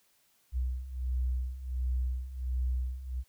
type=beating tone pair; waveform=sine; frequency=62 / 63.4 Hz; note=B1 / B1; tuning=+7 / +46 cents; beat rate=1.4 Hz; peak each=-35 / -31 dBFS; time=0.52-3.24 s; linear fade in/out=50 ms; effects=white hiss -69 dBFS RMS until 3.28 s